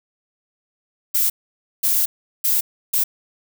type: noise bursts at uneven times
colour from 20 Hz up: violet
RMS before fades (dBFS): -18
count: 4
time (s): 1.14-1.3 / 1.83-2.06 / 2.44-2.61 / 2.93-3.04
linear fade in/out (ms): 10
effects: none